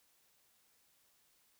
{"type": "silence", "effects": ["white hiss -72 dBFS RMS until 1.59 s"]}